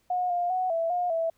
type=tone with pitch steps; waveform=sine; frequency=724 / 704 / 740 / 662 / 713 / 658 Hz; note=F#5 / F5 / F#5 / E5 / F5 / E5; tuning=-38 / +14 / 0 / +7 / +36 / -3 cents; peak=-24 dBFS; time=0.1-1.3 s; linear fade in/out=5 ms; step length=200 ms; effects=pink hiss -69 dBFS RMS until 1.37 s